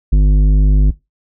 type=tone with tanh clipping; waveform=sine; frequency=50.4 Hz; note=G1; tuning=49 cents sharp; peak=-8 dBFS; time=0.12-0.91 s; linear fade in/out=10 ms; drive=11 dB; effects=noise-tail reverb RT60 0.2 s tail -18 dB re dry